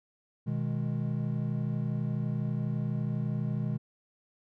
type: chord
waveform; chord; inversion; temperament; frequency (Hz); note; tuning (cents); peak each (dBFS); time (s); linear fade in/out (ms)
triangle; G# minor; first; equal; 123.47 / 155.56 / 207.7; B2 / D#3 / G#3; 0 / 0 / 0; -30 / -31 / -33; 0.46-3.78; 20
effects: none